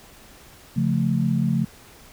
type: chord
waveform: sine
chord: Db augmented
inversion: none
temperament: equal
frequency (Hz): 138.59 / 174.61 / 220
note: Db3 / F3 / A3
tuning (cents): 0 / 0 / 0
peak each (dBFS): -23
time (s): 0.76-1.65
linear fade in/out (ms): 10
effects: pink hiss -48 dBFS RMS until 2.12 s